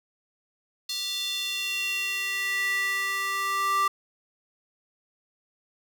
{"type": "tone with high-pass filter sweep", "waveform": "square", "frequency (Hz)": 392, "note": "G4", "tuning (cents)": 0, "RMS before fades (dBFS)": -28, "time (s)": [0.89, 3.88], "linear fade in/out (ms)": 5, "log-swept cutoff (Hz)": [4100, 1200], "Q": 4.2, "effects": []}